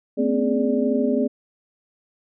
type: tone cluster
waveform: sine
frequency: 224.9 / 256.8 / 279.6 / 417.8 / 585 Hz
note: A3 / C4 / C#4 / G#4 / D5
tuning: +38 / -32 / +15 / +10 / -7 cents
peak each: -25 / -21 / -30 / -24 / -26 dBFS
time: 0.17-1.28 s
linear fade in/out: 20 ms
effects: none